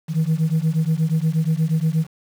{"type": "beating tone pair", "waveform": "sine", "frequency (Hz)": [155.56, 163.96], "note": ["D#3", "E3"], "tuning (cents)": [0, -9], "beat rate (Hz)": 8.4, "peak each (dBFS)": -18, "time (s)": [0.08, 2.07], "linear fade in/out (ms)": 50, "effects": ["tanh soft clip ceiling -13 dBFS", "7-bit"]}